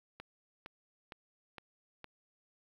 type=click train; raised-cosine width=0.3 ms; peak=-29 dBFS; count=5; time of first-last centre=0.2-2.043 s; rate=2.17 Hz; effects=low-pass 5000 Hz 12 dB/octave + 10-bit